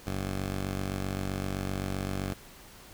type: tone pair together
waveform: 10% pulse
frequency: 47.75 / 95.5 Hz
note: G1 / G2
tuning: -45 / -45 cents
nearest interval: octave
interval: 1200 cents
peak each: -26 / -29 dBFS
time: 0.06-2.34 s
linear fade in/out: 10 ms
effects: pink hiss -51 dBFS RMS until 2.93 s